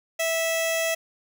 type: tone with notch filter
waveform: 15% pulse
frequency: 655 Hz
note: E5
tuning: 11 cents flat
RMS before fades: -25 dBFS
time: 0.19-0.95 s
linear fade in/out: 10 ms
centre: 1400 Hz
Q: 1.5
effects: none